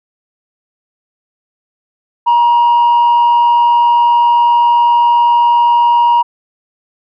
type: tone with frequency modulation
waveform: sine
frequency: 950 Hz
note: A#5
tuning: 33 cents sharp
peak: -4 dBFS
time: 2.26-6.23 s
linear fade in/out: 20 ms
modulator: 92.4 Hz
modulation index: 0.23
effects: tanh soft clip ceiling -5 dBFS